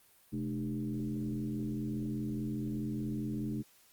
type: tone with frequency modulation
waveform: sine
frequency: 213.7 Hz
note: G#3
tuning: 50 cents sharp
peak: -33 dBFS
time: 0.32-3.63 s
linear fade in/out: 20 ms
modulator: 84.9 Hz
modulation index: 1.2
effects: white hiss -64 dBFS RMS until 3.92 s + Opus 32 kbps